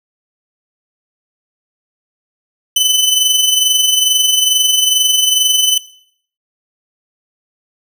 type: tone with amplitude modulation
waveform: sawtooth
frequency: 3020 Hz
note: F#7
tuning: 35 cents sharp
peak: -4 dBFS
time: 2.76-5.78 s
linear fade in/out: 5 ms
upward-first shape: sine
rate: 22.3 Hz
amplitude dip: 50%
effects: noise-tail reverb RT60 0.6 s tail -18 dB re dry